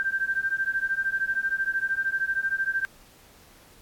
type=beating tone pair; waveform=sine; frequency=1568 / 1581 Hz; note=G6 / G6; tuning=0 / +14 cents; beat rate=13 Hz; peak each=-27 dBFS; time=0-2.85 s; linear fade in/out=0 ms; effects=pink hiss -54 dBFS RMS until 3.81 s + AAC 64 kbps